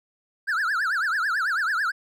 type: tone with vibrato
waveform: triangle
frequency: 1512 Hz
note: F#6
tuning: 37 cents sharp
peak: -20 dBFS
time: 0.47-1.92 s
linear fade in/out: 20 ms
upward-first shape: triangle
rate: 9.1 Hz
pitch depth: 300 cents each way
effects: none